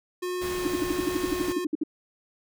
square tone with vibrato, 360 Hz, F#4, 47 cents flat, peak -29 dBFS, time 0.22-1.65 s, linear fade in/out 10 ms, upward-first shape sine, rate 1.3 Hz, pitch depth 8 cents each way
pink noise, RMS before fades -37 dBFS, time 0.41-1.53 s, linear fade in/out 10 ms
sine tone bursts, 307 Hz, D#4, 23 cents flat, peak -22 dBFS, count 15, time 0.65-1.836 s, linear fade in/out 5 ms, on 24 ms, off 59 ms
effects none

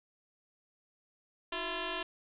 sine tone with frequency modulation, 1050 Hz, C6, 6 cents sharp, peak -34 dBFS, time 1.52-2.03 s, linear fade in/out 5 ms, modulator 342 Hz, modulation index 6.8, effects none

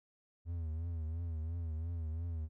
triangle tone with vibrato, 81.9 Hz, E2, 11 cents flat, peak -34 dBFS, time 0.45-2.49 s, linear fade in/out 50 ms, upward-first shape triangle, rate 2.9 Hz, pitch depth 100 cents each way, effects none

